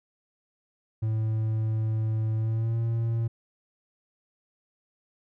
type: tone with pitch glide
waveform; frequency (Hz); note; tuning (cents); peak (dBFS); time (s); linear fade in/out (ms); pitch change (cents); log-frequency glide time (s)
triangle; 110 to 114.87; A2 to A#2; 0 to -25; -22; 1.02-3.28; 10; +75; 2.36-2.78
effects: none